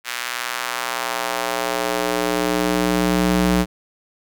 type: tone with high-pass filter sweep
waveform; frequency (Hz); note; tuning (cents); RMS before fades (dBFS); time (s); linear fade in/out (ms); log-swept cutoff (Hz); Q
square; 60.7; B1; -29; -21; 0.04-3.66; 50; 1800 to 140; 1.1
effects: none